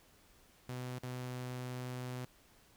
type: tone with dropouts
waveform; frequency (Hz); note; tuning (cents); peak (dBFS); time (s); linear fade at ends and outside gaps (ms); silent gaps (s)
sawtooth; 125.8; B2; +32; -36; 0.69-2.25; 0; 0.986-1.035
effects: pink hiss -65 dBFS RMS until 2.76 s